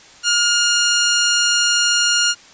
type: tone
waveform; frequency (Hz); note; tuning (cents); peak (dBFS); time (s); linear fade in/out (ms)
10% pulse; 1419; F6; +27; -5; 0.23-2.35; 50
effects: white hiss -44 dBFS RMS until 2.53 s + resampled to 16000 Hz